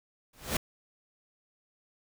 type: noise with exponential growth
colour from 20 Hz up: pink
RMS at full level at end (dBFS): -25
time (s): 0.33-0.57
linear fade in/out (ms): 5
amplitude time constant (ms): 52
effects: none